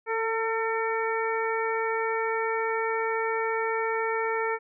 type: harmonic tone with a mistuned harmonic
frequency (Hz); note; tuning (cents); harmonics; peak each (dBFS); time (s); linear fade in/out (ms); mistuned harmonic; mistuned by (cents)
451.2; A4; +44; 1 / 2 / 3 / 4 / 5; -28 / -31 / -33 / -34 / -35; 0.06-4.59; 50; 1; -16
effects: none